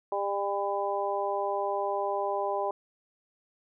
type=harmonic tone; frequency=200 Hz; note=G3; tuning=35 cents sharp; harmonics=2 / 3 / 4 / 5; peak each=-33 / -32 / -32 / -34 dBFS; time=0.12-2.71 s; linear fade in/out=2 ms; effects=none